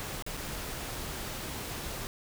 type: noise with dropouts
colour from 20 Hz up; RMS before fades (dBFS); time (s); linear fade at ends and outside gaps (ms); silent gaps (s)
pink; -38; 0-2.07; 0; 0.224-0.264 / 0.369-0.373
effects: none